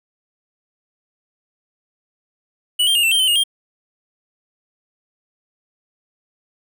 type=tone with pitch steps; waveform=square; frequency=2948 / 3176 / 2839 / 2683 / 3153 / 3058 / 2856 / 3205 Hz; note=F#7 / G7 / F7 / E7 / G7 / G7 / F7 / G7; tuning=-7 / +22 / +28 / +30 / +9 / -44 / +38 / +38 cents; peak=-14 dBFS; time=2.79-3.438 s; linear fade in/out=10 ms; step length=81 ms; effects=none